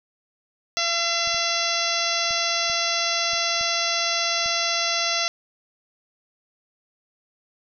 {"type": "harmonic tone", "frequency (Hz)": 679, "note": "F5", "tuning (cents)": -49, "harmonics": [1, 2, 3, 4, 5, 6, 7, 8, 9], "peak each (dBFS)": [-30, -30, -30, -30, -30, -30, -30, -30, -30], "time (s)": [0.77, 5.28], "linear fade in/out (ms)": 0}
{"type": "clicks", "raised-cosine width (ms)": 5, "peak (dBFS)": -32, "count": 7, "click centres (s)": [1.274, 1.345, 2.308, 2.699, 3.334, 3.611, 4.46]}
{"effects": []}